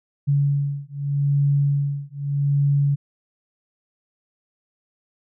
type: beating tone pair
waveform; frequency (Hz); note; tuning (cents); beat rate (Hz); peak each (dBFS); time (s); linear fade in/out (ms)
sine; 141.4 / 142.22; C#3 / C#3; +35 / +45; 0.82; -21; 0.27-2.96; 20
effects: none